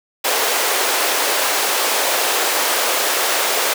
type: high-pass noise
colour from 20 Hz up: pink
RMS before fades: -18 dBFS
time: 0.24-3.74 s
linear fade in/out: 10 ms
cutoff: 430 Hz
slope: 24 dB/octave
effects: none